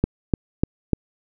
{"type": "click train", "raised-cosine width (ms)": 3, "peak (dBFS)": -4, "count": 4, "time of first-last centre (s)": [0.04, 0.933], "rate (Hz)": 3.36, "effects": []}